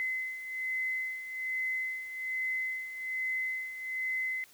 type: beating tone pair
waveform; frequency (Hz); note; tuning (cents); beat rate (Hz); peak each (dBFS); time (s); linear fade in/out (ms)
sine; 2042 / 2043.2; C7 / C7; -43 / -42; 1.2; -39 / -33; 0-4.44; 0
effects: white hiss -59 dBFS RMS until 4.53 s + high-pass 60 Hz 12 dB/octave